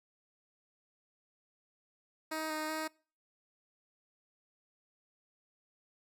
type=tone with pitch steps; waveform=10% pulse; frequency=314.8 / 309.7 / 314 Hz; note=D#4 / D#4 / D#4; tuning=+20 / -8 / +16 cents; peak=-27 dBFS; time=2.31-2.88 s; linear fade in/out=10 ms; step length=190 ms; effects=noise-tail reverb RT60 0.4 s tail -25 dB re dry